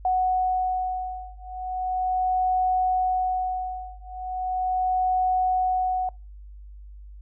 sine beating tone pair, 740 / 740.38 Hz, F#5 / F#5, 0 / +1 cents, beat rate 0.38 Hz, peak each -25 dBFS, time 0.05-6.09 s, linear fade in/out 2 ms, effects noise-tail reverb RT60 0.3 s tail -26 dB re dry + added 50 Hz sine -40 dBFS peak until 7.21 s

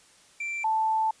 triangle / sine tone pair in turn, 2349 / 879.9 Hz, D7 / A5, 0 / 0 cents, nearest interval octave + perfect fourth, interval 1700 cents, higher first, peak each -28 / -22 dBFS, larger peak second, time 0.4-0.64 / 0.64-1.11 s, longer second, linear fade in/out 5 ms, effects white hiss -57 dBFS RMS until 1.2 s + resampled to 22050 Hz

